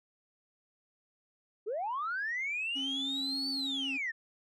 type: linear two-way sweep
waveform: sine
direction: up then down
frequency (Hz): 384.9 to 4573 to 1746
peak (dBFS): -31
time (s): 1.66-4.12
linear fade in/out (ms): 20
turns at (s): 3.5
type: tone with vibrato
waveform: triangle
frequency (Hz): 271.2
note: C#4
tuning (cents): -38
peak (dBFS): -34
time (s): 2.75-3.98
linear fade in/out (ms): 20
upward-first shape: sine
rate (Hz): 10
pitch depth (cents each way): 11
effects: tanh soft clip ceiling -28 dBFS